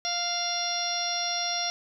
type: harmonic tone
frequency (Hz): 698.5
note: F5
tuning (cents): 0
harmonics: 1 / 2 / 3 / 4 / 5 / 6 / 7 / 8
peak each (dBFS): -33 / -39 / -38 / -40 / -35 / -36 / -41 / -30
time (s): 0.05-1.7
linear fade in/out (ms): 0
effects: none